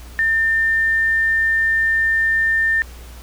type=tone; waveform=sine; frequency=1800 Hz; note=A6; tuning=39 cents sharp; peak=-14 dBFS; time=0.19-2.82 s; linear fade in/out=0 ms; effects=added 60 Hz sine -35 dBFS peak until 3.22 s + pink hiss -43 dBFS RMS until 3.22 s